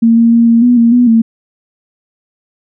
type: tone with pitch steps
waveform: sine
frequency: 229.2 / 231.4 / 232.7 / 231.1 / 244.3 / 232.4 / 244.8 / 226.7 Hz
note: A#3 / A#3 / A#3 / A#3 / B3 / A#3 / B3 / A#3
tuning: -29 / -13 / -3 / -15 / -19 / -5 / -15 / -48 cents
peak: -4 dBFS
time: 0.02-1.22 s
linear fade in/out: 10 ms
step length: 150 ms
effects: none